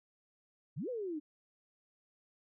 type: exponential two-way sweep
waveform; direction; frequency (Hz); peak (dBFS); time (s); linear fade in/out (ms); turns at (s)
sine; up then down; 115 to 524 to 288.1; -36; 0.76-1.2; 20; 0.89
effects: none